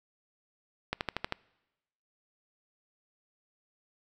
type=click train; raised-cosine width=0.3 ms; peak=-14 dBFS; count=6; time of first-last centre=0.93-1.324 s; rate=12.7 Hz; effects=noise-tail reverb RT60 1.0 s tail -24 dB re dry